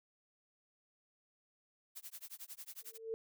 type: noise with tremolo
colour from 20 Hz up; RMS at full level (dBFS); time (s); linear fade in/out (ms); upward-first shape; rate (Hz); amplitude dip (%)
blue; -47; 1.95-2.98; 20; sine; 11; 100
type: tone with exponential growth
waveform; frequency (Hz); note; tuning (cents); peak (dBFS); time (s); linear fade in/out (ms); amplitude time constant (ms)
sine; 448.4; A4; +33; -34; 2.82-3.14; 0; 69
effects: none